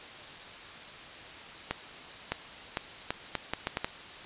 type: accelerating click train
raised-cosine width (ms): 0.3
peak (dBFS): -13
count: 9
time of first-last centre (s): 1.71-3.845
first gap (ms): 610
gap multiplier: 0.74
effects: white hiss -45 dBFS RMS until 4.25 s + resampled to 8000 Hz